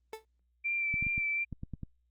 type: tone with exponential decay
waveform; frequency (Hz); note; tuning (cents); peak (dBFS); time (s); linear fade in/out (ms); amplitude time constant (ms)
30% pulse; 440; A4; 0; -33; 0.13-0.25; 2; 26
type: tone with vibrato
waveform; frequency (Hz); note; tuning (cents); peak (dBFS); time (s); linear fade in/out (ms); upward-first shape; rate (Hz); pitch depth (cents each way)
sine; 2349; D7; 0; -29; 0.64-1.45; 20; sine; 2.7; 21
type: clicks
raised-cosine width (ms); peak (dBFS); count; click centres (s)
5; -26; 8; 0.941 / 1.026 / 1.067 / 1.179 / 1.527 / 1.634 / 1.737 / 1.833
effects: added 60 Hz sine -70 dBFS peak until 2.1 s + Opus 32 kbps